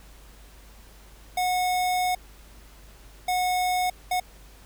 square tone bursts at uneven times, 730 Hz, F#5, 24 cents flat, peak -23 dBFS, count 3, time 1.37-2.15 / 3.28-3.9 / 4.11-4.2 s, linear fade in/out 5 ms, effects added 50 Hz sine -48 dBFS peak until 4.65 s + pink hiss -53 dBFS RMS until 4.65 s

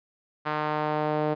sawtooth tone with band-pass filter sweep, 152 Hz, D#3, 40 cents flat, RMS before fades -27 dBFS, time 0.45-1.35 s, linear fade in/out 20 ms, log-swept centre 1200 to 550 Hz, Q 1.4, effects resampled to 11025 Hz

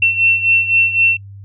sine beating tone pair, 2700 / 2703.9 Hz, E7 / E7, +41 / +43 cents, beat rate 3.9 Hz, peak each -17 / -12 dBFS, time 0.02-1.17 s, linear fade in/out 5 ms, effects noise-tail reverb RT60 0.1 s tail -26 dB re dry + added 99 Hz sine -32 dBFS peak until 1.44 s

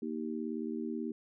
harmonic tone, 78.3 Hz, D#2, 11 cents sharp, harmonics 3 / 4 / 5, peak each -37 / -39 / -41 dBFS, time 0.02-1.12 s, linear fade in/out 5 ms, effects none

